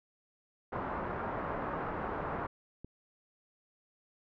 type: low-pass noise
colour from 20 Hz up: white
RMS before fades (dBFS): -37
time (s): 0.72-2.47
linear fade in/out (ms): 10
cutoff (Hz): 1300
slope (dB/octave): 24
type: click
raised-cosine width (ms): 3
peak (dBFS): -32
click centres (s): 2.846
effects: none